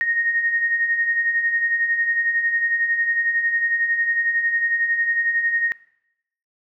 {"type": "beating tone pair", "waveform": "sine", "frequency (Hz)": [1851, 1862], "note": ["A#6", "A#6"], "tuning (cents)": [-13, -2], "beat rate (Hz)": 11, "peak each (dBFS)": [-27, -19], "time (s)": [0.01, 5.72], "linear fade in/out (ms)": 0, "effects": ["noise-tail reverb RT60 0.8 s tail -21 dB re dry"]}